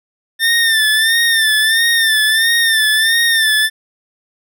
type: tone with vibrato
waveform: 25% pulse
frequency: 1794 Hz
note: A6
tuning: 33 cents sharp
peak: -7 dBFS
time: 0.39-3.7 s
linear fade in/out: 50 ms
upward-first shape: sine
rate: 1.5 Hz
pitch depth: 64 cents each way
effects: none